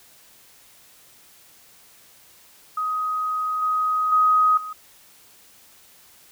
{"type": "tone with level steps", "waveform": "sine", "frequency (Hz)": 1256, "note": "D#6", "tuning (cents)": 16, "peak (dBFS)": [-22, -19, -14, -30], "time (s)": [2.77, 4.73], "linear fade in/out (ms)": 5, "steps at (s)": [3.62, 4.12, 4.57], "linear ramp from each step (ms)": 5, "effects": ["white hiss -52 dBFS RMS until 6.31 s"]}